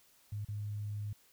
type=tone with dropouts; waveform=sine; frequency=104.1 Hz; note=G#2; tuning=5 cents sharp; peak=-36 dBFS; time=0.32-1.13 s; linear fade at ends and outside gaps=5 ms; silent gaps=0.449-0.485 s; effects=white hiss -66 dBFS RMS until 1.32 s